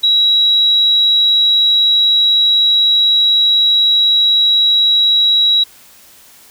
sine tone, 3876 Hz, B7, 33 cents flat, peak -8 dBFS, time 0.03-5.64 s, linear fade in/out 10 ms, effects white hiss -43 dBFS RMS until 6.5 s

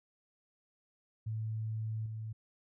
sine tone with level steps, 110 Hz, A2, in tune, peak -34 / -38 dBFS, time 1.26-2.33 s, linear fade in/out 10 ms, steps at 2.06 s, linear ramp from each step 2 ms, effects none

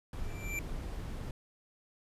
square tone with exponential growth, 2349 Hz, D7, in tune, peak -33 dBFS, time 0.13-0.59 s, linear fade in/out 1 ms, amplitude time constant 98 ms
brown noise, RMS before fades -39 dBFS, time 0.13-1.31 s, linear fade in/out 2 ms
effects resampled to 32000 Hz

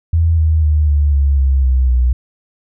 sine tone with pitch steps, 82.41 / 79.1 / 75.92 / 72.87 / 69.94 / 67.13 / 64.43 / 61.84 Hz, E2 / D#2 / D#2 / D2 / C#2 / C2 / C2 / B1, 0 / +29 / -42 / -13 / +16 / +45 / -26 / +3 cents, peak -9 dBFS, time 0.13-2.13 s, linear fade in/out 5 ms, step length 250 ms, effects none

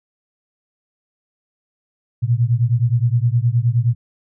sine beating tone pair, 115 / 124.6 Hz, A#2 / B2, -23 / +16 cents, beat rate 9.6 Hz, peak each -16 / -17 dBFS, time 2.22-3.95 s, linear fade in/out 20 ms, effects none

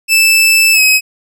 sawtooth tone with pitch glide, 2637 to 2544 Hz, E7 to D#7, 0 to +38 cents, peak -3 dBFS, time 0.08-1.01 s, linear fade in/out 50 ms, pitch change -62 cents, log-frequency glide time 0.73-0.8 s, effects none

